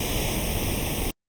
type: noise with comb filter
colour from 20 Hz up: pink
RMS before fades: -26 dBFS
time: 0-1.11 s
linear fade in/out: 5 ms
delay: 0.34 ms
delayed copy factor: +0.85
effects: Opus 48 kbps